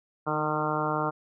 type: harmonic tone with a mistuned harmonic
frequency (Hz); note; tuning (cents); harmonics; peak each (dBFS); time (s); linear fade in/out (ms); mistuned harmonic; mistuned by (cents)
152.5; D#3; -34; 1 / 2 / 3 / 4 / 5 / 6 / 7 / 8 / 9; -34 / -34 / -34 / -34 / -34 / -34 / -34 / -34 / -34; 0.26-1.11; 20; 2; +24
effects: none